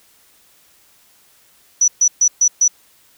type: tone bursts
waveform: sine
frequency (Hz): 5920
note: F#8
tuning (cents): 0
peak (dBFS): -9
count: 5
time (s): 1.81-2.68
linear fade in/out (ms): 5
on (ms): 70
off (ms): 130
effects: white hiss -53 dBFS RMS until 3.17 s